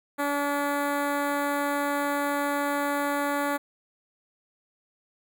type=tone with notch filter; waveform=10% pulse; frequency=286.3 Hz; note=D4; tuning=44 cents flat; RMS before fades=-27 dBFS; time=0.18-3.58 s; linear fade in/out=20 ms; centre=5200 Hz; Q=0.65; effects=none